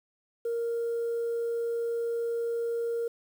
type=tone; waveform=sine; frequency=466.2 Hz; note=A#4; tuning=in tune; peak=-26 dBFS; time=0.45-3.08 s; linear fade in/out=5 ms; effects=tanh soft clip ceiling -25 dBFS + 9-bit